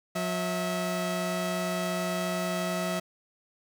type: tone pair together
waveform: sawtooth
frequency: 180.13 / 649 Hz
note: F#3 / E5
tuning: -46 / -27 cents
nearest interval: octave + minor seventh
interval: 2219 cents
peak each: -27 dBFS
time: 0.15-3 s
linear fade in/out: 10 ms
effects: none